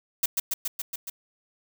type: noise with echo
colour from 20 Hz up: blue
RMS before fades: -23 dBFS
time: 0.23-0.26 s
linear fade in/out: 5 ms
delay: 140 ms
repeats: 6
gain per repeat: -2 dB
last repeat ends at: 1.1 s
effects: none